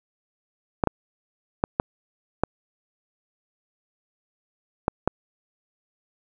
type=clicks; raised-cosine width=1 ms; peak=-5 dBFS; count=7; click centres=0.838 / 0.873 / 1.639 / 1.799 / 2.436 / 4.881 / 5.076 s; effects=none